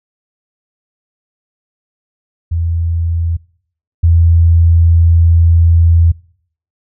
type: tone pair in turn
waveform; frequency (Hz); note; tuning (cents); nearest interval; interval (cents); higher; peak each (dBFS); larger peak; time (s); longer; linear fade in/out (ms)
sine; 83.7 / 83.7; E2 / E2; +27 / +27; unison; 0; neither; -12 / -5; second; 2.51-3.37 / 4.03-6.12; second; 10
effects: noise-tail reverb RT60 0.6 s tail -24 dB re dry